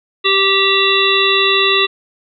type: harmonic tone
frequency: 390.4 Hz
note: G4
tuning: 7 cents flat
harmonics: 1 / 3 / 5 / 7 / 9 / 10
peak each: -17 / -18 / -20 / -16 / -18 / -17 dBFS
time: 0.24-1.87 s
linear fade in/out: 20 ms
effects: none